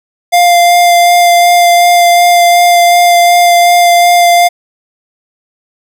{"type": "tone with vibrato", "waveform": "square", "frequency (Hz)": 698.5, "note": "F5", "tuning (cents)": 0, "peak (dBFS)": -4, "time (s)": [0.32, 4.49], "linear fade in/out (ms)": 20, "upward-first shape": "sine", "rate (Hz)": 2.7, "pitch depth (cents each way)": 11, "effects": []}